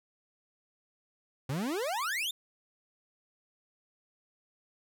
40% pulse exponential sweep, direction up, 123.47 to 3713 Hz, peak -30 dBFS, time 1.49-2.31 s, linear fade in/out 5 ms, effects none

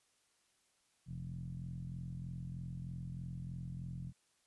10% pulse tone with low-pass filter, 43.2 Hz, F1, 18 cents flat, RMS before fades -44 dBFS, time 1.06-4.13 s, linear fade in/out 50 ms, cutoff 150 Hz, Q 6.7, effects white hiss -75 dBFS RMS until 4.46 s + resampled to 24000 Hz

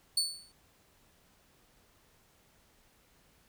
30% pulse tone with exponential decay, 4459 Hz, C#8, 9 cents sharp, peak -21 dBFS, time 0.17-0.52 s, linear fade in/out 5 ms, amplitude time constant 76 ms, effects pink hiss -66 dBFS RMS until 3.48 s

